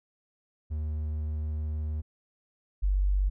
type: tone pair in turn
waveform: triangle / sine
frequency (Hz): 76.6 / 48.15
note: D#2 / G1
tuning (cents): -27 / -30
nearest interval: minor sixth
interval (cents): 803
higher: first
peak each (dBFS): -27 / -22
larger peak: second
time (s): 0.7-2.02 / 2.82-3.3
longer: first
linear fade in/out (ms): 20
effects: none